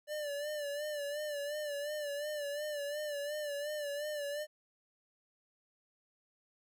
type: tone with vibrato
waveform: square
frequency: 587.3 Hz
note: D5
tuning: in tune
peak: -37 dBFS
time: 0.07-4.47 s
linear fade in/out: 50 ms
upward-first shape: sine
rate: 2.8 Hz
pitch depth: 58 cents each way
effects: 13-bit

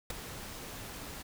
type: noise with ADSR envelope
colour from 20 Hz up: pink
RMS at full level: -33 dBFS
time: 0.1-1.23 s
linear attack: 4 ms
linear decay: 11 ms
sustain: -11 dB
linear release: 17 ms
effects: none

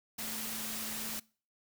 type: tone in noise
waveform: sine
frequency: 220 Hz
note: A3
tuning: in tune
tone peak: -47 dBFS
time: 0.18-1.2 s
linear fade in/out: 10 ms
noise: white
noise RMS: -39 dBFS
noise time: 0.18-1.2 s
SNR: -11 dB
effects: noise-tail reverb RT60 0.4 s tail -23 dB re dry

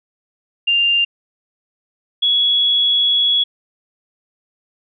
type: tone pair in turn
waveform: sine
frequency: 2794 / 3362 Hz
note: F7 / G#7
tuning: 0 / +20 cents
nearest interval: minor third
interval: 320 cents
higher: second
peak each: -12 dBFS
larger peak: neither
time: 0.67-1.05 / 2.22-3.44 s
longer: second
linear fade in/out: 10 ms
effects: none

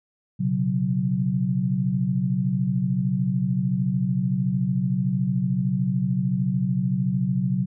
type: chord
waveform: sine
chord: B suspended second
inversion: none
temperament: equal with one note detuned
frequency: 123.47 / 136.92 / 185 Hz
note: B2 / C#3 / F#3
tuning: 0 / -21 / 0 cents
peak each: -27 / -25 / -23 dBFS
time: 0.39-7.66 s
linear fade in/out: 20 ms
effects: none

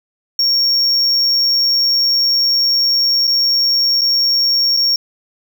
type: tone with dropouts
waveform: triangle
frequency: 5530 Hz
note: F8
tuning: 18 cents flat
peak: -10 dBFS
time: 0.39-4.96 s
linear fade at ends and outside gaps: 2 ms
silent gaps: 3.271-3.276 / 4.011-4.016 / 4.767-4.771 s
effects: none

